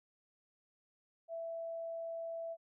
sine tone, 663 Hz, E5, 10 cents sharp, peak -39 dBFS, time 1.28-2.57 s, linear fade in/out 50 ms, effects none

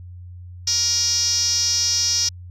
5% pulse tone with band-pass filter, 472.8 Hz, A#4, 24 cents sharp, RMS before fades -20 dBFS, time 0.67-2.29 s, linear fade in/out 5 ms, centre 5500 Hz, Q 9, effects added 89 Hz sine -35 dBFS peak until 2.5 s

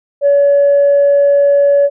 sine tone, 567 Hz, C#5, 39 cents sharp, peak -5 dBFS, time 0.21-1.9 s, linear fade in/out 50 ms, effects tanh soft clip ceiling -3 dBFS

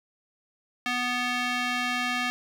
square tone with band-pass filter, 246.9 Hz, B3, in tune, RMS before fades -28 dBFS, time 0.86-2.3 s, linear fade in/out 0 ms, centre 2300 Hz, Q 1.2, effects 8-bit

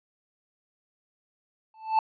triangle tone with exponential growth, 880 Hz, A5, in tune, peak -14 dBFS, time 1.74-1.99 s, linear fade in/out 2 ms, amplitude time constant 54 ms, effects resampled to 11025 Hz

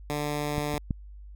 10% pulse tone, 147.6 Hz, D3, 9 cents sharp, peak -20 dBFS, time 0.1-0.78 s, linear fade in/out 0 ms
clicks, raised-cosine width 5 ms, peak -19 / -21 / -15 dBFS, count 3, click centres 0.581 / 0.741 / 0.908 s
effects added 50 Hz sine -42 dBFS peak until 1.35 s

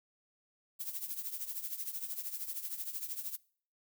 violet noise with tremolo, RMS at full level -37 dBFS, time 0.79-3.37 s, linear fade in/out 20 ms, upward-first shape triangle, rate 13 Hz, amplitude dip 80%, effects noise-tail reverb RT60 0.5 s tail -23 dB re dry

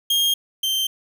40% pulse tone pair in turn, 3230 / 3134 Hz, G#7 / G7, -49 / -1 cents, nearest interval minor second, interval 52 cents, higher first, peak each -16 / -19 dBFS, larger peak first, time 0.1-0.34 / 0.63-0.87 s, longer neither, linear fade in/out 5 ms, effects none

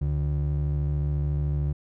triangle ring-modulated tone, 108.2 Hz, A2, 29 cents flat, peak -18 dBFS, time 0.01-1.73 s, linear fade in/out 10 ms, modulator 36.9 Hz, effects none

